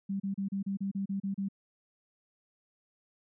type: tone bursts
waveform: sine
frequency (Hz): 196.3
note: G3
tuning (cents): +3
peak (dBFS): -30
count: 10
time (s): 0.09-1.487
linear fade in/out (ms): 10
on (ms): 110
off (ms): 33
effects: none